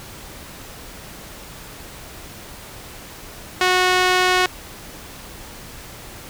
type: tone with band-pass filter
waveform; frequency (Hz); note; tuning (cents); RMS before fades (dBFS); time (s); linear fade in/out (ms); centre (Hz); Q
sawtooth; 366.3; F#4; -17; -17; 3.61-4.46; 2; 2300; 0.59
effects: pink hiss -38 dBFS RMS until 6.29 s